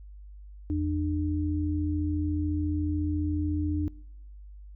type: tone pair together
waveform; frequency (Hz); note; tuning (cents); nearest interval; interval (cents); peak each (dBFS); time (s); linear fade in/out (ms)
sine; 84.1 / 300; E2 / D4; +35 / +37; octave + minor seventh; 2202; -28; 0.7-3.88; 0
effects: noise-tail reverb RT60 0.9 s tail -25 dB re dry + added 50 Hz sine -43 dBFS peak until 4.75 s